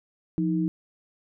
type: tone pair together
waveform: sine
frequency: 174.61 / 315.6 Hz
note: F3 / D#4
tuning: 0 / +25 cents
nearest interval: minor seventh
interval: 1025 cents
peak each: -25 dBFS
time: 0.38-0.68 s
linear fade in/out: 0 ms
effects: none